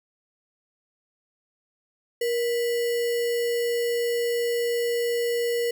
sine tone with sample-and-hold, 472.9 Hz, A#4, 25 cents sharp, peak -22 dBFS, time 2.21-5.71 s, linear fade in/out 5 ms, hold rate 2450 Hz, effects none

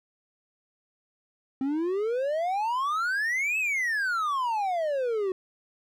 triangle exponential two-way sweep, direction up then down, 260.2 to 2637 to 366.3 Hz, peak -23 dBFS, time 1.61-5.32 s, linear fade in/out 2 ms, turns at 3.58 s, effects none

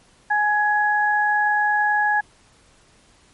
sine tone pair together, 837 / 1674 Hz, G#5 / G#6, +13 / +13 cents, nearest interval octave, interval 1200 cents, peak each -19 dBFS, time 0.3-2.21 s, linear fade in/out 10 ms, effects pink hiss -55 dBFS RMS until 3.33 s + MP3 48 kbps

